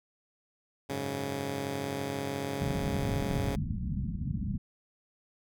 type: chord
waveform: 10% pulse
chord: F# suspended second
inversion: none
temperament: just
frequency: 92.5 / 104.06 / 138.75 Hz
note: F#2 / G#2 / C#3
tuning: 0 / +4 / +2 cents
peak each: -33 / -32 / -27 dBFS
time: 0.89-3.56 s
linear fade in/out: 10 ms
type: low-pass noise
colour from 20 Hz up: white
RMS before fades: -33 dBFS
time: 2.6-4.58 s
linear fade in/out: 10 ms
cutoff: 220 Hz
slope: 48 dB/octave
effects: none